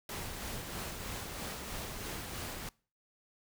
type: noise with tremolo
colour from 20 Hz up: pink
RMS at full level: -40 dBFS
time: 0.09-2.69 s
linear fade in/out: 2 ms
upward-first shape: sine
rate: 3.1 Hz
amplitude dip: 30%
effects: noise-tail reverb RT60 0.4 s tail -24 dB re dry